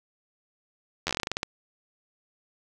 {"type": "slowing click train", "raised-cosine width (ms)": 0.2, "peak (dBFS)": -10, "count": 13, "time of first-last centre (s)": [1.07, 1.431], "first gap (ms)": 11, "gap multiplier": 1.17, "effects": []}